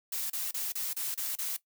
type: noise bursts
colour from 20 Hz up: blue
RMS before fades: -34 dBFS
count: 7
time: 0.12-1.566 s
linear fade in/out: 5 ms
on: 180 ms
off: 31 ms
effects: noise-tail reverb RT60 0.1 s tail -17 dB re dry

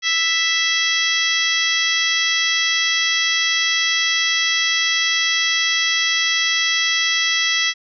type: harmonic tone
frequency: 659.3 Hz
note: E5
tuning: in tune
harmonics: 2 / 3 / 4 / 5 / 6 / 7 / 8 / 9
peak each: -31 / -20 / -26 / -21 / -28 / -30 / -26 / -27 dBFS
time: 0.02-7.74 s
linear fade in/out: 50 ms
effects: none

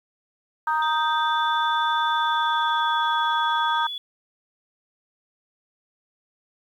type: chord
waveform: sine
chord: Eb major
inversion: second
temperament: equal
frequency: 932.3 / 1244.5 / 1568 Hz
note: Bb5 / Eb6 / G6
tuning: 0 / 0 / 0 cents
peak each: -22 / -25 / -27 dBFS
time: 0.67-3.87 s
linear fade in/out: 5 ms
type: tone with pitch glide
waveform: sine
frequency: 3489 to 3417 Hz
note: A7 to G#7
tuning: -15 to +49 cents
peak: -29 dBFS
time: 0.82-3.98 s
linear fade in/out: 2 ms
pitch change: -36 cents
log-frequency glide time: 2.07-3.14 s
effects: tanh soft clip ceiling -10 dBFS + 9-bit

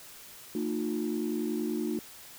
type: tone cluster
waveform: sine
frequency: 227.1 / 306.4 / 357 Hz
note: A#3 / D#4 / F4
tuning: -45 / -27 / +38 cents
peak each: -32 / -32 / -33 dBFS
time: 0.55-1.99 s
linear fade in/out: 2 ms
effects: tanh soft clip ceiling -22 dBFS + white hiss -49 dBFS RMS until 2.38 s

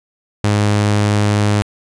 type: tone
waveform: sawtooth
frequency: 103.83 Hz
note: G#2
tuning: in tune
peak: -8 dBFS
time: 0.44-1.62 s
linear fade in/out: 0 ms
effects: resampled to 22050 Hz

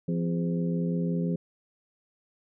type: harmonic tone with a mistuned harmonic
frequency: 85.8 Hz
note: F2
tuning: 30 cents flat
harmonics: 2 / 3 / 4 / 5 / 6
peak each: -26 / -34 / -42 / -36 / -39 dBFS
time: 0.08-1.36 s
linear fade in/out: 5 ms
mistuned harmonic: 5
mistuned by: -69 cents
effects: none

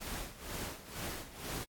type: noise with tremolo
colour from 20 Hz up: pink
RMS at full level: -40 dBFS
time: 0-1.65 s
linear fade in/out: 20 ms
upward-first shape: sine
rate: 2.1 Hz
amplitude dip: 80%
effects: AAC 64 kbps

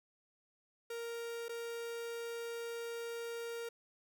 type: tone with dropouts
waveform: 45% pulse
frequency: 466.2 Hz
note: A#4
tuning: in tune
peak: -40 dBFS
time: 0.9-3.69 s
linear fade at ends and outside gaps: 5 ms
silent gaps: 1.484-1.492 s
effects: none

